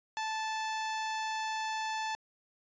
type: tone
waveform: sawtooth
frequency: 876 Hz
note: A5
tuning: 8 cents flat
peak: -29 dBFS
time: 0.17-2.15 s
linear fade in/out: 0 ms
effects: resampled to 16000 Hz